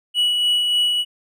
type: tone with tremolo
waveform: triangle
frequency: 2935 Hz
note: F#7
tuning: 15 cents flat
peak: -13 dBFS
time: 0.14-1.05 s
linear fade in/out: 50 ms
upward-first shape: sine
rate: 3.4 Hz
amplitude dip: 30%
effects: none